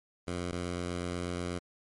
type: tone pair in turn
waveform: 10% pulse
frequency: 88.2 / 88.2 Hz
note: F2 / F2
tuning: +18 / +18 cents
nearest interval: unison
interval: 0 cents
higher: neither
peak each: -25 dBFS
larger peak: neither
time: 0.27-0.52 / 0.52-1.59 s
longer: second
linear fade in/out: 10 ms
effects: MP3 48 kbps